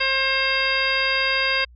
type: harmonic tone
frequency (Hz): 533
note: C5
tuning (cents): +32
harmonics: 1 / 2 / 3 / 4 / 5 / 6 / 7 / 9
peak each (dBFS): -29 / -29 / -25 / -25 / -25 / -30 / -30 / -27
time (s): 0-1.65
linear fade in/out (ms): 10
effects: added 60 Hz sine -45 dBFS peak until 1.75 s